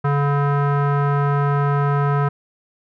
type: tone with low-pass filter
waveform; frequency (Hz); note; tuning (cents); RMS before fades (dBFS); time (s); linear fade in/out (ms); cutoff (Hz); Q
square; 142.7; D3; -49; -18; 0.04-2.29; 10; 1300; 3
effects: none